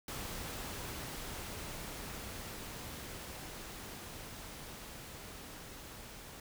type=noise with level ramp; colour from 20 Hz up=pink; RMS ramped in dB=-42 to -50 dBFS; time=0.08-6.4 s; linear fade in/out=2 ms; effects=none